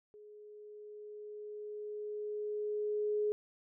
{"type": "tone with level ramp", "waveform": "sine", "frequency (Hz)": 420, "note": "G#4", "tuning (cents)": 19, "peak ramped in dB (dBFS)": [-52, -29], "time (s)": [0.14, 3.32], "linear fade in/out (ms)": 0, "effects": []}